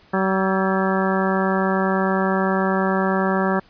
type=harmonic tone with a mistuned harmonic; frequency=190.5 Hz; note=G3; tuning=49 cents flat; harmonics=1 / 2 / 3 / 4 / 5 / 6 / 7 / 8 / 9; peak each=-21 / -24 / -26 / -27 / -28 / -29 / -29 / -30 / -31 dBFS; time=0.13-3.6 s; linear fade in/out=10 ms; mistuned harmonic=8; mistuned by=+80 cents; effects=pink hiss -53 dBFS RMS until 3.69 s + resampled to 11025 Hz